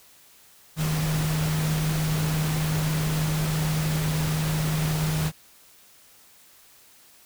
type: tone in noise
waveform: sine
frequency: 155.56 Hz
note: D#3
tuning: in tune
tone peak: -23 dBFS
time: 0.76-5.32 s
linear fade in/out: 50 ms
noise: pink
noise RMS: -31 dBFS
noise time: 0.76-5.32 s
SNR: +5 dB
effects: white hiss -54 dBFS RMS until 7.25 s